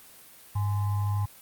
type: tone with frequency modulation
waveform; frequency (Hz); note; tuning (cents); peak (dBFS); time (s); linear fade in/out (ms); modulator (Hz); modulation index
sine; 101; G#2; -48; -24; 0.55-1.26; 10; 933; 0.33
effects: white hiss -51 dBFS RMS until 1.41 s + Opus 32 kbps